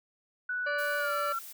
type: tone with pitch glide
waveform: sine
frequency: 1480 to 1357.2 Hz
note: F#6 to F6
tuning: 0 to -50 cents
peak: -30 dBFS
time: 0.49-1.39 s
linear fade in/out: 5 ms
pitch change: -150 cents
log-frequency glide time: 0.98-1.14 s
type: harmonic tone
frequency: 581 Hz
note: D5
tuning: 19 cents flat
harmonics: 1 / 2 / 3 / 4 / 5 / 7 / 8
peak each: -33 / -39 / -43 / -45 / -47 / -50 / -51 dBFS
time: 0.66-1.33 s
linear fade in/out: 10 ms
type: noise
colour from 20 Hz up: blue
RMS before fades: -45 dBFS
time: 0.78-1.53 s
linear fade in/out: 10 ms
effects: none